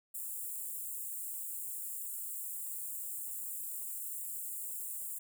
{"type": "high-pass noise", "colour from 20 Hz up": "white", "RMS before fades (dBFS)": -41, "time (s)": [0.14, 5.19], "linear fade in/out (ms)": 10, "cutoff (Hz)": 7300, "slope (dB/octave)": 96, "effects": []}